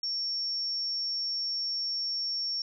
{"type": "tone", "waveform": "sine", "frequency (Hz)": 5480, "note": "F8", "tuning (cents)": -34, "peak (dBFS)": -29, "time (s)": [0.03, 2.62], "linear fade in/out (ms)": 2, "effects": []}